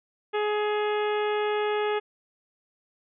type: harmonic tone with a mistuned harmonic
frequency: 420 Hz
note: G#4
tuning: 19 cents sharp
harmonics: 1 / 2 / 3 / 4 / 5 / 6 / 7 / 8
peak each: -25 / -31 / -35 / -37 / -39 / -41 / -42 / -43 dBFS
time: 0.33-2 s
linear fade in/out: 20 ms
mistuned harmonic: 7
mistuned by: -40 cents
effects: none